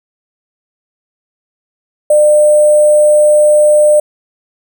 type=tone with sample-and-hold; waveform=sine; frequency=600 Hz; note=D5; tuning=37 cents sharp; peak=-4 dBFS; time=2.1-4 s; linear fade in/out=5 ms; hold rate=8820 Hz; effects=none